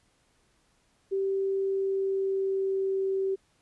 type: tone with pitch glide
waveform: sine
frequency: 388.7 to 385.6 Hz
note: G4 to G4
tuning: -15 to -28 cents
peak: -25 dBFS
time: 1.11-3.36 s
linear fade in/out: 20 ms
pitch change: -13 cents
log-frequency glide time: 1.62-2.95 s
effects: pink hiss -68 dBFS RMS until 3.61 s + resampled to 24000 Hz